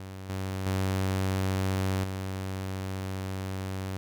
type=tone with level steps; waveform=sawtooth; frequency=95.2 Hz; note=F#2; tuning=50 cents sharp; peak=-35 / -27 / -22 / -28 dBFS; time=0-3.97 s; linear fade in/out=0 ms; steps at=0.29 / 0.66 / 2.04 s; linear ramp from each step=2 ms; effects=none